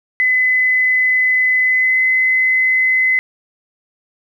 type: tone with pitch glide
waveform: sine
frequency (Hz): 2018 to 2036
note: B6 to C7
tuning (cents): +37 to -48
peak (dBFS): -11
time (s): 0.2-3.19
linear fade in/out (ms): 0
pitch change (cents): +15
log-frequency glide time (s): 1.63-2
effects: 8-bit